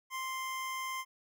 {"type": "tone", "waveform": "25% pulse", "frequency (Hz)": 1046.5, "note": "C6", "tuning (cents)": 0, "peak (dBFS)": -32, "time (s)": [0.1, 1.05], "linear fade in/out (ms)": 50, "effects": []}